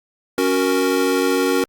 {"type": "chord", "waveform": "square", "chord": "F# major", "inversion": "second", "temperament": "equal", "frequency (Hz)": [277.2, 370, 466.2], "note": ["C#4", "F#4", "A#4"], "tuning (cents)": [0, 0, 0], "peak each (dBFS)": -21, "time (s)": [0.38, 1.64], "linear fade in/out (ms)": 2, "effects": ["Opus 48 kbps"]}